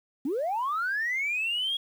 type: linear sweep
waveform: sine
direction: up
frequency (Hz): 244.9 to 3322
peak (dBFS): -25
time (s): 0.25-1.77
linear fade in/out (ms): 5
effects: tanh soft clip ceiling -22 dBFS + 9-bit

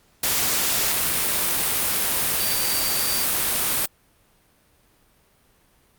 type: tone in noise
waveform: sine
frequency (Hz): 4659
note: D8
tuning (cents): -15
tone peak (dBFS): -27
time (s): 2.4-3.24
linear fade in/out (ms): 5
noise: white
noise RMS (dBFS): -22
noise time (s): 0.23-3.86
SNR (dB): -8
effects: pink hiss -60 dBFS RMS until 5.98 s + Opus 48 kbps

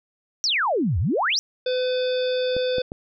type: exponential two-way sweep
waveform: sine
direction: down then up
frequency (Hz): 5920 to 74.4 to 5920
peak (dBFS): -19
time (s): 0.44-1.39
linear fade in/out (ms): 0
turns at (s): 0.99
type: harmonic tone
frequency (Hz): 506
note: B4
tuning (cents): +42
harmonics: 1 / 3 / 5 / 7 / 9 / 10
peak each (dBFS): -21 / -36 / -39 / -32 / -38 / -43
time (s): 1.66-2.82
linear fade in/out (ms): 5
type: clicks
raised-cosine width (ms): 2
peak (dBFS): -18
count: 3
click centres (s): 2.566 / 2.783 / 2.919
effects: none

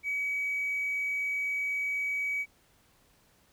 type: tone with hard clipping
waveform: sine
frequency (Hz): 2272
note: C#7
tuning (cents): +42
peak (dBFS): -29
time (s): 0.03-2.46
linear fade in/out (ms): 50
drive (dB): 1
effects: pink hiss -65 dBFS RMS until 3.52 s

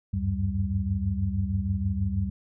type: tone cluster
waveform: sine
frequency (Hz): 74.1 / 93.1 / 99.4 / 194.4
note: D2 / F#2 / G2 / G3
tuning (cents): +16 / +11 / +25 / -14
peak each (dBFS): -31 / -28 / -31 / -30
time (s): 0.13-2.3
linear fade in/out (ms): 10
effects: none

